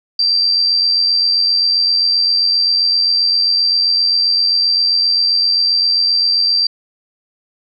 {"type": "tone with amplitude modulation", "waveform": "sine", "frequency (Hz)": 4699, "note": "D8", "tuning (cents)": 0, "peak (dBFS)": -9, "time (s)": [0.19, 6.67], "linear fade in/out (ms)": 5, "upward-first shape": "sine", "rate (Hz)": 87.6, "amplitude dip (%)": 40, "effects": []}